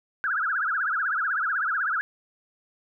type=tone with vibrato; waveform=sine; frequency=1454 Hz; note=F#6; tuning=31 cents flat; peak=-23 dBFS; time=0.24-2.01 s; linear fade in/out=0 ms; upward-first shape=triangle; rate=16 Hz; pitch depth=270 cents each way; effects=none